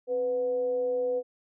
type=tone with frequency modulation; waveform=sine; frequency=497.4 Hz; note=B4; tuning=12 cents sharp; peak=-25 dBFS; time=0.07-1.23 s; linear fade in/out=50 ms; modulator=231 Hz; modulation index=0.23; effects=none